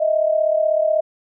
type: tone pair together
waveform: sine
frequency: 622.3 / 658.5 Hz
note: D#5 / E5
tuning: 0 / -2 cents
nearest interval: minor second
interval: 98 cents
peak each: -16 / -20 dBFS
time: 0-1.01 s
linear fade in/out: 10 ms
effects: none